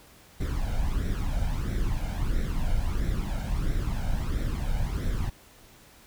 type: noise with flanger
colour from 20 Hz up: brown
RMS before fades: -27 dBFS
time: 0.4-5.3 s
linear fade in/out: 10 ms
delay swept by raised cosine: 0.52 to 1.36 ms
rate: 1.5 Hz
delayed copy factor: +0.7
effects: pink hiss -54 dBFS RMS until 6.06 s